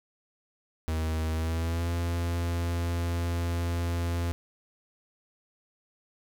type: tone with pitch glide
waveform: 45% pulse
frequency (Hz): 79.8 to 85.53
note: D#2 to F2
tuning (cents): +44 to -36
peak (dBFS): -27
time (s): 0.88-4.32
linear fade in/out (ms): 0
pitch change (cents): +120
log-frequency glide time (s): 1.33-1.9
effects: 10-bit